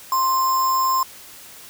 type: tone with sample-and-hold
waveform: sine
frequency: 1046.5 Hz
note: C6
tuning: in tune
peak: -16 dBFS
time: 0.12-1.03 s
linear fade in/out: 2 ms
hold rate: 6300 Hz
effects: white hiss -42 dBFS RMS until 1.69 s